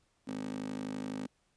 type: tone with high-pass filter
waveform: 15% pulse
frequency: 51.91 Hz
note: G#1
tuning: in tune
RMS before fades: -39 dBFS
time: 0.27-1.27 s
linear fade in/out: 10 ms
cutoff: 260 Hz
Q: 4.5
effects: pink hiss -74 dBFS RMS until 1.56 s + resampled to 22050 Hz